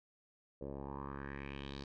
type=tone with low-pass filter sweep; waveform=10% pulse; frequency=69.3 Hz; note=C#2; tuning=in tune; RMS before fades=-45 dBFS; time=0.61-1.84 s; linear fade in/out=5 ms; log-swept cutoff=520 to 4600 Hz; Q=3.8; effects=none